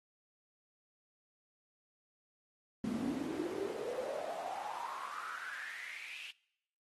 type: noise with high-pass filter sweep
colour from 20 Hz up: brown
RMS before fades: -41 dBFS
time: 2.84-6.31 s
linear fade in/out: 2 ms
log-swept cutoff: 220 to 2800 Hz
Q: 8.9
effects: noise-tail reverb RT60 0.8 s tail -23 dB re dry + AAC 32 kbps